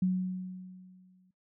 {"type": "tone with exponential decay", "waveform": "sine", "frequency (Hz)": 184.5, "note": "F#3", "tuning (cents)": -5, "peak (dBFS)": -23, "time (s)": [0.02, 1.31], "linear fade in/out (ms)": 5, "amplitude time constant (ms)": 280, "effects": ["noise-tail reverb RT60 0.2 s tail -26 dB re dry"]}